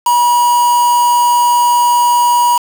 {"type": "tone with quantisation", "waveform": "triangle", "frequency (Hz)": 965, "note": "B5", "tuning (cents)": -40, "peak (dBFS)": -6, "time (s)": [0.06, 2.58], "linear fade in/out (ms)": 5, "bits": 3, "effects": []}